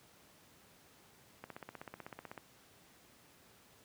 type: click train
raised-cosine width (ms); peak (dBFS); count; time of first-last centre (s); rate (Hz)
0.5; -30; 16; 1.44-2.377; 16
effects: pink hiss -63 dBFS RMS until 3.84 s + high-pass 100 Hz 12 dB/octave